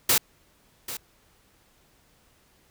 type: noise with echo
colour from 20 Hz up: white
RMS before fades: -20 dBFS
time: 0.09-0.18 s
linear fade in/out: 5 ms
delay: 790 ms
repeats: 1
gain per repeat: -14 dB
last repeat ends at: 0.97 s
effects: pink hiss -62 dBFS RMS until 2.7 s